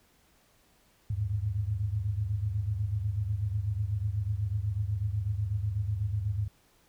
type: tone cluster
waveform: sine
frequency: 78.6 / 102.6 / 110.7 Hz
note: D#2 / G#2 / A2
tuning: +18 / -21 / +11 cents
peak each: -36 / -29 / -36 dBFS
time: 1.1-6.48 s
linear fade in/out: 5 ms
effects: pink hiss -65 dBFS RMS until 6.88 s